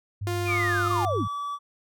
sine tone with vibrato, 100.4 Hz, G2, 42 cents sharp, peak -28 dBFS, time 0.21-1.28 s, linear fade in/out 10 ms, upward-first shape sine, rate 3.1 Hz, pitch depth 22 cents each way
sawtooth tone, 351 Hz, F4, 9 cents sharp, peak -24 dBFS, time 0.27-1.05 s, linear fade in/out 0 ms
sine linear sweep, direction down, 2502 to 123.47 Hz, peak -25 dBFS, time 0.45-1.27 s, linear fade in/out 50 ms
triangle tone with pitch glide, 1218 to 1149.6 Hz, D#6 to D6, -37 to -37 cents, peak -27 dBFS, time 0.47-1.59 s, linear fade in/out 50 ms, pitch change -100 cents, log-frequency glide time 0.93-1.12 s
effects none

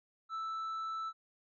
triangle tone with tanh clipping, 1318.5 Hz, E6, in tune, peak -37 dBFS, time 0.29-1.13 s, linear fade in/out 50 ms, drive 8 dB, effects none

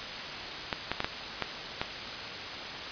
clicks, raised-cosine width 0.3 ms, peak -12 dBFS, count 6, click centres 0.728 / 0.916 / 1.004 / 1.045 / 1.423 / 1.815 s, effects white hiss -37 dBFS RMS until 2.91 s + resampled to 11025 Hz

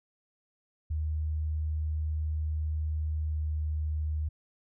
sine tone with pitch glide, 77.3 to 76.77 Hz, D#2 to D#2, -11 to -23 cents, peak -28 dBFS, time 0.9-4.29 s, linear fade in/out 10 ms, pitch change -12 cents, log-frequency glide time 3.28-3.37 s, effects none

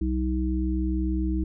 harmonic tone, 63.7 Hz, C2, 46 cents flat, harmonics 1 / 3 / 5, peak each -25 / -31 / -28 dBFS, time 0.01-1.44 s, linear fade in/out 5 ms, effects none

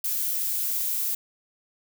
violet noise, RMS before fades -27 dBFS, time 0.04-1.15 s, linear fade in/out 5 ms, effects none

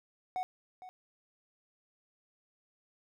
triangle tone with echo, 740 Hz, F#5, in tune, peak -30 dBFS, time 0.36-0.43 s, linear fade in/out 0 ms, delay 460 ms, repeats 1, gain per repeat -14 dB, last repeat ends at 0.89 s, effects none

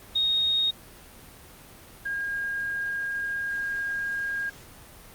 sine tone pair in turn, 3729 / 1622.2 Hz, A#7 / G#6, 0 / -41 cents, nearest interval octave + major second, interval 1441 cents, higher first, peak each -21 / -27 dBFS, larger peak first, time 0.15-0.71 / 2.05-4.5 s, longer second, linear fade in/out 10 ms, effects pink hiss -48 dBFS RMS until 5.14 s + Opus 32 kbps

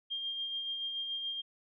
sine tone with tremolo, 3206 Hz, G7, 38 cents sharp, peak -33 dBFS, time 0.1-1.42 s, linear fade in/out 20 ms, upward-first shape sine, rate 7 Hz, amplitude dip 35%, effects none

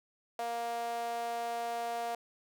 sawtooth tone with high-pass filter, 234.3 Hz, A#3, 9 cents sharp, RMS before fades -36 dBFS, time 0.39-2.15 s, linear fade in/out 2 ms, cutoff 630 Hz, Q 8.9, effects none

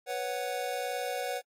square chord, B suspended second, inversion none, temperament just, 493.9 / 555.6 / 740.8 Hz, B4 / C#5 / F#5, 0 / +4 / +2 cents, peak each -37 / -38 / -36 dBFS, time 0.06-1.42 s, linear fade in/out 50 ms, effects AAC 48 kbps

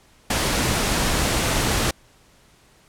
pink noise, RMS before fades -21 dBFS, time 0.3-1.91 s, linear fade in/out 5 ms, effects pink hiss -55 dBFS RMS until 2.88 s + low-pass 11000 Hz 12 dB/octave

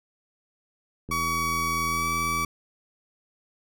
click train, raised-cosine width 3 ms, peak -24 dBFS, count 113, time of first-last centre 1.09-2.448 s, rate 82.5 Hz
30% pulse tone with pitch glide, 1132 to 1149.8 Hz, C#6 to D6, +36 to -37 cents, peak -22 dBFS, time 1.11-2.45 s, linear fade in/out 5 ms, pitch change +27 cents, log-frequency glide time 1.87-2.07 s
effects none

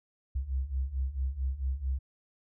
sine beating tone pair, 63.6 / 68.1 Hz, C2 / C#2, -48 / -30 cents, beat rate 4.5 Hz, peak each -34 / -31 dBFS, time 0.35-1.99 s, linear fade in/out 10 ms, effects none

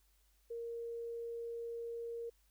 sine tone, 466.2 Hz, A#4, in tune, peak -40 dBFS, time 0.5-2.3 s, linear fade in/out 10 ms, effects added 50 Hz sine -70 dBFS peak until 2.5 s + white hiss -75 dBFS RMS until 2.5 s

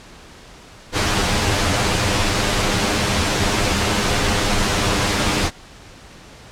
pink noise with comb filter, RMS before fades -18 dBFS, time 0.92-5.51 s, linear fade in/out 50 ms, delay 9.9 ms, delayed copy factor +0.7, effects pink hiss -42 dBFS RMS until 6.51 s + low-pass 7000 Hz 12 dB/octave

